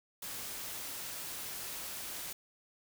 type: noise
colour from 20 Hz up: white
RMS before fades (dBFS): -42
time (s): 0.22-2.33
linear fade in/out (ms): 5
effects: none